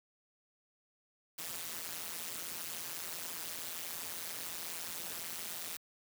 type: noise with amplitude modulation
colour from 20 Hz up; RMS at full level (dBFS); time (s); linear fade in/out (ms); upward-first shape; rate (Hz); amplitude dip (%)
white; -38; 1.38-5.77; 5; sine; 169; 100
effects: high-pass 100 Hz 12 dB/octave